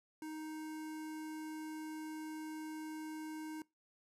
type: tone with notch filter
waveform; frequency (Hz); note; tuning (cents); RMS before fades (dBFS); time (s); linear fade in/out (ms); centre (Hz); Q
square; 311.8; D#4; +4; -45; 0.22-3.62; 2; 3600; 1.6
effects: noise-tail reverb RT60 0.2 s tail -22 dB re dry + resampled to 32000 Hz